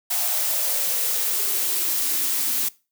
blue noise with high-pass filter sweep, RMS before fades -23 dBFS, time 0.1-2.69 s, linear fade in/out 10 ms, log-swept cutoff 730 to 230 Hz, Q 5.6, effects noise-tail reverb RT60 0.3 s tail -21 dB re dry

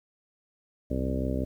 harmonic tone with a mistuned harmonic, 65.41 Hz, C2, in tune, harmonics 1 / 2 / 3 / 4 / 5 / 6 / 7 / 8 / 9, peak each -31 / -35 / -35 / -32 / -39 / -39 / -40 / -41 / -37 dBFS, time 0.9-1.45 s, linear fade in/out 10 ms, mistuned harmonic 1, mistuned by +57 cents, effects 10-bit

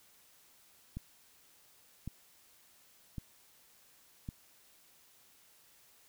click train, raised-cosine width 5 ms, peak -27 dBFS, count 4, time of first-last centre 0.97-4.289 s, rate 0.904 Hz, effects white hiss -64 dBFS RMS until 6.08 s

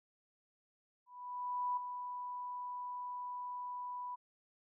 sine tone with ADSR envelope, 987.8 Hz, B5, in tune, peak -32 dBFS, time 1.06-4.16 s, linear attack 710 ms, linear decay 6 ms, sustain -8 dB, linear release 17 ms, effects none

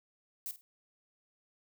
violet noise with echo, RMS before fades -39 dBFS, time 0.46-0.51 s, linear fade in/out 0 ms, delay 50 ms, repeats 2, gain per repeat -13 dB, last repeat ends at 0.61 s, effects none

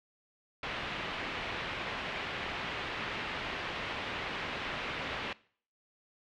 white low-pass noise, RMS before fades -38 dBFS, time 0.63-5.33 s, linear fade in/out 2 ms, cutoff 3000 Hz, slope 24 dB/octave, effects noise-tail reverb RT60 0.5 s tail -21 dB re dry

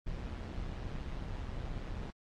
brown noise with amplitude modulation, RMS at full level -37 dBFS, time 0.06-2.11 s, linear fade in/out 10 ms, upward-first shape sine, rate 130 Hz, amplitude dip 60%, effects low-pass 5000 Hz 12 dB/octave + AAC 48 kbps

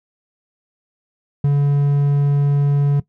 triangle tone, 142.7 Hz, D3, 49 cents flat, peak -10 dBFS, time 1.44-3 s, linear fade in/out 5 ms, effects noise-tail reverb RT60 0.1 s tail -17 dB re dry

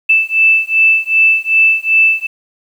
sine beating tone pair, 2639 / 2641.6 Hz, E7 / E7, +1 / +3 cents, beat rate 2.6 Hz, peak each -11 dBFS, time 0.09-2.27 s, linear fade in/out 10 ms, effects 7-bit

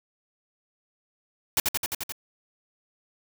white noise with echo, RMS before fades -22 dBFS, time 1.57-1.6 s, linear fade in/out 2 ms, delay 87 ms, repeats 6, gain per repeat -2 dB, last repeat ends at 2.122 s, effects none

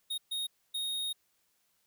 square tone bursts at uneven times, 3729 Hz, A#7, in tune, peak -33 dBFS, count 3, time 0.1-0.18 / 0.31-0.47 / 0.74-1.13 s, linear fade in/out 10 ms, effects white hiss -74 dBFS RMS until 1.86 s

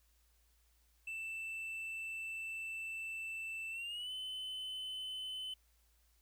triangle tone with pitch glide, 2658 to 3036 Hz, E7 to F#7, +14 to +44 cents, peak -39 dBFS, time 1.07-5.54 s, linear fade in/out 5 ms, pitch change +230 cents, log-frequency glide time 3.71-4.12 s, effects added 57 Hz sine -70 dBFS peak until 6.21 s + white hiss -75 dBFS RMS until 6.21 s

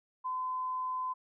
sine tone, 1021 Hz, C6, 43 cents flat, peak -32 dBFS, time 0.24-1.14 s, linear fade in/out 20 ms, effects none

